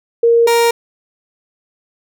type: tone pair in turn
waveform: sine / 30% pulse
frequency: 466.2 / 467.8 Hz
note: A#4 / A#4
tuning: 0 / +6 cents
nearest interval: unison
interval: 6 cents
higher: second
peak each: -7 dBFS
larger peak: neither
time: 0.23-0.47 / 0.47-0.71 s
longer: neither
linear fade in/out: 5 ms
effects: none